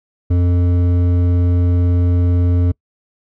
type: tone with hard clipping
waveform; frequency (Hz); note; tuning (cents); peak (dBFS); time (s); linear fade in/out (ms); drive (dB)
sine; 88.2; F2; +18; -13; 0.3-2.72; 10; 10
effects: noise-tail reverb RT60 0.1 s tail -25 dB re dry